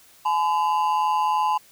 triangle ring-modulated tone, 933 Hz, A#5, 1 cent sharp, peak -14 dBFS, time 0.25-1.58 s, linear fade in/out 10 ms, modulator 81.5 Hz, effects white hiss -53 dBFS RMS until 1.71 s

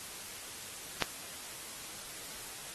clicks, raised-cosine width 0.2 ms, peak -30 / -9 dBFS, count 2, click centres 0.97 / 1.023 s, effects white hiss -45 dBFS RMS until 2.74 s + AAC 32 kbps

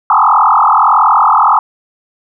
sine tone with frequency modulation, 1047 Hz, C6, 1 cent sharp, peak -5 dBFS, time 0.1-1.59 s, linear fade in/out 2 ms, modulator 41.5 Hz, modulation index 5.9, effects none

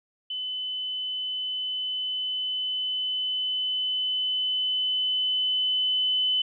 sine tone with level ramp, 3020 Hz, F#7, 35 cents sharp, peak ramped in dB -29 to -21 dBFS, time 0.3-6.42 s, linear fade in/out 5 ms, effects none

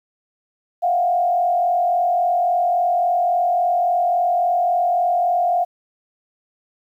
sine tone with frequency modulation, 707 Hz, F5, 21 cents sharp, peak -15 dBFS, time 0.82-5.65 s, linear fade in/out 20 ms, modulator 43.6 Hz, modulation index 0.74, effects 9-bit

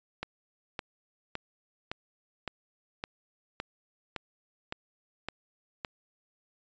click train, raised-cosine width 0.3 ms, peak -18 dBFS, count 11, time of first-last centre 0.23-5.848 s, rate 1.78 Hz, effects resampled to 16000 Hz

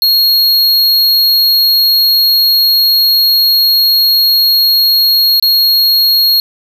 square tone with dropouts, 4287 Hz, C8, 41 cents sharp, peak -7 dBFS, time 0.02-6.4 s, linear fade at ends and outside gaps 1 ms, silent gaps 5.398-5.425 s, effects none

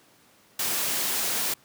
white noise, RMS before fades -27 dBFS, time 0.59-1.54 s, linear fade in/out 5 ms, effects pink hiss -58 dBFS RMS until 1.64 s + high-pass 150 Hz 12 dB/octave

